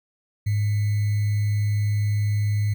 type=tone with sample-and-hold; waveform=sine; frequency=104.1 Hz; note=G#2; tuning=5 cents sharp; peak=-19 dBFS; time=0.46-2.74 s; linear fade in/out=10 ms; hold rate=2100 Hz; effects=none